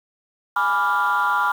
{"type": "chord", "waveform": "sine", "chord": "G# diminished seventh", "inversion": "none", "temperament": "equal", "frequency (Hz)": [830.6, 987.8, 1174.7, 1396.9], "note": ["G#5", "B5", "D6", "F6"], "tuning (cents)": [0, 0, 0, 0], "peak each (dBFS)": [-24, -21, -22, -20], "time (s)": [0.56, 1.52], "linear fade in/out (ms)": 5, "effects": ["tanh soft clip ceiling -12 dBFS", "7-bit"]}